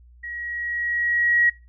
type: tone with level ramp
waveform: sine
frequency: 1905 Hz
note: A#6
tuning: 37 cents sharp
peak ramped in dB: -31 to -14 dBFS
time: 0.23-1.5 s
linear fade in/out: 10 ms
effects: noise-tail reverb RT60 0.3 s tail -24 dB re dry + added 60 Hz sine -47 dBFS peak until 1.68 s